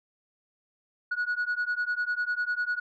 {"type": "beating tone pair", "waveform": "sine", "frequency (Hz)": [1455, 1465], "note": ["F#6", "F#6"], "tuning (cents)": [-29, -18], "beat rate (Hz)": 10, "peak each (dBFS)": -28, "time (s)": [1.11, 2.8], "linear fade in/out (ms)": 10, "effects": ["tanh soft clip ceiling -23 dBFS"]}